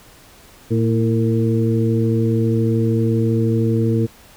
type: harmonic tone with a mistuned harmonic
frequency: 114.1 Hz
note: A#2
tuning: 37 cents flat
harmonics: 1 / 2 / 3 / 4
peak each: -17 / -20 / -22 / -23 dBFS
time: 0.7-4.07 s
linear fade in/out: 20 ms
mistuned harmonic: 3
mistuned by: -47 cents
effects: pink hiss -46 dBFS RMS until 4.36 s

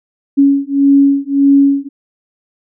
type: beating tone pair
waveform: sine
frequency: 277.7 / 279.4 Hz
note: C#4 / C#4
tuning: +3 / +14 cents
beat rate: 1.7 Hz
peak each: -10 dBFS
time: 0.37-1.89 s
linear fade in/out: 20 ms
effects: none

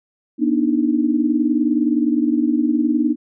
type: tone cluster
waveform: sine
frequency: 241.5 / 292.5 / 311.9 Hz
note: B3 / D4 / D#4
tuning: -39 / -7 / +4 cents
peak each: -19 dBFS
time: 0.38-3.16 s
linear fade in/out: 50 ms
effects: none

